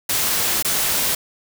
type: noise with dropouts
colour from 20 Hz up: white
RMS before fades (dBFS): -20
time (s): 0.09-1.15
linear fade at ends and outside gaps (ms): 5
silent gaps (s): 0.626-0.647
effects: none